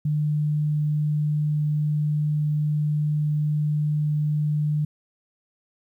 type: tone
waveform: sine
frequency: 150.2 Hz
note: D3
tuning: 39 cents sharp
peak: -20 dBFS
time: 0.05-4.85 s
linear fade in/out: 5 ms
effects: 10-bit